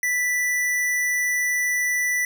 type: tone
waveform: square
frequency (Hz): 1975.5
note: B6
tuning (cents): 0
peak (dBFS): -21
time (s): 0.03-2.25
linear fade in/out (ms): 2
effects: none